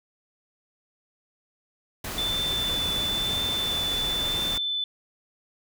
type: noise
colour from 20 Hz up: pink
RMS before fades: -33 dBFS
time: 2.04-4.58 s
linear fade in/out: 5 ms
type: tone with vibrato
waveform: sine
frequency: 3520 Hz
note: A7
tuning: in tune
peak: -25 dBFS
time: 2.18-4.84 s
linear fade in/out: 2 ms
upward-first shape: triangle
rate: 1 Hz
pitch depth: 14 cents each way
effects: none